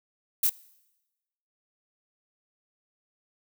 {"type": "noise with echo", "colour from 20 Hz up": "violet", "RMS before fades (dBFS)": -23, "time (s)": [0.43, 0.47], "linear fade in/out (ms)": 5, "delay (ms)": 27, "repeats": 1, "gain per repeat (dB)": -2, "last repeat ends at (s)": 0.497, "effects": ["noise-tail reverb RT60 1.0 s tail -21 dB re dry"]}